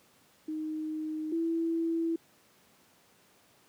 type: tone pair in turn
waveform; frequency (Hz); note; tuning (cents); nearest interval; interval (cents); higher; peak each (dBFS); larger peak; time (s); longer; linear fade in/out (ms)
sine; 311.1 / 330.3; D#4 / E4; 0 / +4; minor second; 104; second; -32 / -27; second; 0.48-1.32 / 1.32-2.16; neither; 5
effects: pink hiss -63 dBFS RMS until 3.68 s + high-pass 150 Hz 12 dB/octave